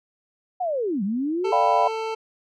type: linear two-way sweep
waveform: sine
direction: down then up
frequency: 755 to 185 to 408 Hz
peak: -22 dBFS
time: 0.6-1.52 s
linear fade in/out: 10 ms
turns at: 1.03 s
type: tone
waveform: 25% pulse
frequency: 444.2 Hz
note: A4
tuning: 16 cents sharp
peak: -22 dBFS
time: 1.44-2.15 s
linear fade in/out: 10 ms
type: chord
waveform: sine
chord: G dominant seventh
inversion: second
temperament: equal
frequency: 587.3 / 698.5 / 784 / 987.8 Hz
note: D5 / F5 / G5 / B5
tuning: 0 / 0 / 0 / 0 cents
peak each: -24 / -21 / -24 / -21 dBFS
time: 1.52-1.88 s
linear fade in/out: 5 ms
effects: low-pass 4000 Hz 12 dB/octave